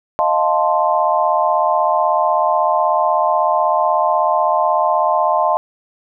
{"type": "chord", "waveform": "sine", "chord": "F dominant seventh", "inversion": "third", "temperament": "equal", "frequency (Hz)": [622.3, 698.5, 880, 1046.5], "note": ["Eb5", "F5", "A5", "C6"], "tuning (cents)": [0, 0, 0, 0], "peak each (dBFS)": -18, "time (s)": [0.19, 5.57], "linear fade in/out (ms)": 0, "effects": []}